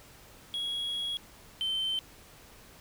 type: tone pair in turn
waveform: triangle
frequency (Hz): 3322 / 3094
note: G#7 / G7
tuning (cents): 0 / -23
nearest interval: minor second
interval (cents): 123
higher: first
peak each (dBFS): -29 / -26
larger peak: second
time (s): 0.54-1.17 / 1.61-1.99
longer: first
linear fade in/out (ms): 0
effects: tanh soft clip ceiling -24 dBFS + pink hiss -54 dBFS RMS until 2.8 s